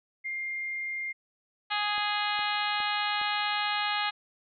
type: tone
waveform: sine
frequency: 2112 Hz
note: C7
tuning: 16 cents sharp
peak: -31 dBFS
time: 0.24-1.13 s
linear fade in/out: 20 ms
type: harmonic tone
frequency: 415.3 Hz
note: G#4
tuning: in tune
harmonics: 2 / 3 / 4 / 5 / 6 / 7 / 8 / 9 / 10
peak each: -32 / -34 / -35 / -36 / -37 / -37 / -38 / -39 / -39 dBFS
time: 1.7-4.11 s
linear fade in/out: 20 ms
type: click train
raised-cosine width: 1 ms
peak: -32 dBFS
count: 4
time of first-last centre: 1.98-3.215 s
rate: 2.43 Hz
effects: none